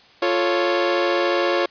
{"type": "chord", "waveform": "sawtooth", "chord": "F augmented", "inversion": "none", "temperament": "equal", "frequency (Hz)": [349.2, 440, 554.4], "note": ["F4", "A4", "C#5"], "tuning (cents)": [0, 0, 0], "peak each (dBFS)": [-17, -23, -17], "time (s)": [0.22, 1.66], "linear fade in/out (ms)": 5, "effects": ["white hiss -50 dBFS RMS until 1.7 s", "resampled to 11025 Hz"]}